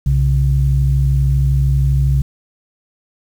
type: tone pair together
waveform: sine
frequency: 63.5 / 136.19 Hz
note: B1 / C#3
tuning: +49 / -30 cents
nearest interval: octave + minor second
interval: 1321 cents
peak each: -13 dBFS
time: 0.06-2.22 s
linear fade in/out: 5 ms
effects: tanh soft clip ceiling -3 dBFS + 7-bit